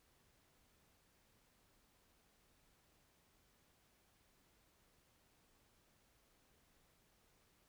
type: silence
effects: pink hiss -74 dBFS RMS until 7.68 s